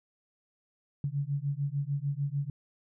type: beating tone pair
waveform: sine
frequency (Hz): 138.59 / 145.29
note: C#3 / D3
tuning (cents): 0 / -18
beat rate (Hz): 6.7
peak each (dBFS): -32 / -32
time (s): 1.04-2.5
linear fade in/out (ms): 2
effects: none